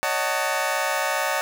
20% pulse chord, D# half-diminished seventh, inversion third, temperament just, 560 / 622.3 / 746.7 / 896 Hz, C#5 / D#5 / F#5 / A5, +18 / 0 / +16 / +31 cents, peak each -23 dBFS, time 0.03-1.41 s, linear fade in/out 0 ms, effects none

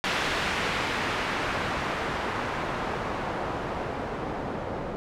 white noise with low-pass filter sweep, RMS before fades -30 dBFS, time 0.04-4.96 s, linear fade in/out 0 ms, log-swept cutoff 2600 to 670 Hz, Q 0.79, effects none

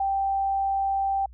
sine tone, 783 Hz, G5, 2 cents flat, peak -22 dBFS, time 0-1.26 s, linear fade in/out 5 ms, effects added 60 Hz sine -44 dBFS peak until 1.33 s

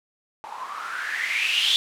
violet noise with low-pass filter sweep, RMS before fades -26 dBFS, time 0.44-1.76 s, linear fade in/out 0 ms, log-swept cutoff 840 to 3500 Hz, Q 8.6, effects none

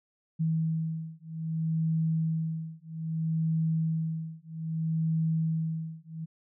sine beating tone pair, 160.7 / 161.32 Hz, E3 / E3, -44 / -37 cents, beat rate 0.62 Hz, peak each -30 / -30 dBFS, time 0.39-6.26 s, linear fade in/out 20 ms, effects none

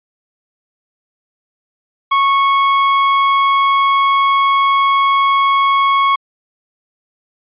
40% pulse tone, 1102 Hz, C#6, 11 cents flat, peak -9 dBFS, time 2.11-6.16 s, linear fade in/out 10 ms, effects resampled to 8000 Hz

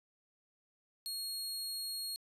sawtooth tone, 4293 Hz, C8, 44 cents sharp, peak -35 dBFS, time 1.06-2.16 s, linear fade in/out 0 ms, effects resampled to 32000 Hz

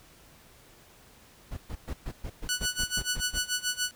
brown noise bursts, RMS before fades -34 dBFS, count 11, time 1.51-3.392 s, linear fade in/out 10 ms, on 62 ms, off 120 ms
10% pulse tone with tremolo, 1480 Hz, F#6, in tune, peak -17 dBFS, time 2.49-3.91 s, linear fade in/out 0 ms, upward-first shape sine, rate 6.9 Hz, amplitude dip 90%
effects pink hiss -56 dBFS RMS until 3.95 s

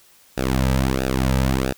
sawtooth tone with flanger, 65.41 Hz, C2, in tune, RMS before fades -20 dBFS, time 0.37-1.73 s, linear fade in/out 10 ms, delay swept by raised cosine 0.93 to 2.83 ms, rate 1.5 Hz, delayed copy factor -1, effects white hiss -53 dBFS RMS until 1.77 s

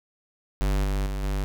square tone with level steps, 49 Hz, G1, in tune, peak -22 / -24 / -28 / -25 dBFS, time 0.61-1.44 s, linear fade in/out 0 ms, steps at 0.84 / 1.06 / 1.23 s, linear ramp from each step 5 ms, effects none

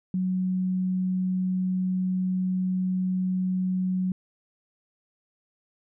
sine tone, 185 Hz, F#3, in tune, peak -23 dBFS, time 0.14-4.12 s, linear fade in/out 2 ms, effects none

